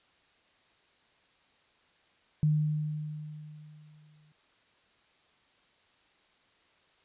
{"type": "tone with exponential decay", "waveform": "sine", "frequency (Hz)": 152, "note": "D#3", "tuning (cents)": -40, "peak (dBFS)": -21, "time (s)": [2.43, 4.32], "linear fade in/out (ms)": 0, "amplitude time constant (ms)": 410, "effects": ["white hiss -66 dBFS RMS until 7.04 s", "resampled to 8000 Hz"]}